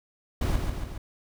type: noise with echo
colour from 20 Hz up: brown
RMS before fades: -25 dBFS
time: 0.41-0.56 s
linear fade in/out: 5 ms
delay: 140 ms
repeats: 3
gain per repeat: -4 dB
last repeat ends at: 0.98 s
effects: none